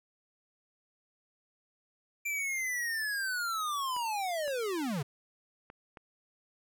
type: linear sweep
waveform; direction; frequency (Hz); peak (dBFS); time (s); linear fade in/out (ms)
square; down; 2366 to 125.5; -32; 2.25-5.03; 10
type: clicks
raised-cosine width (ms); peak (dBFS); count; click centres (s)
0.5; -32; 4; 3.965 / 4.479 / 5.701 / 5.972
effects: none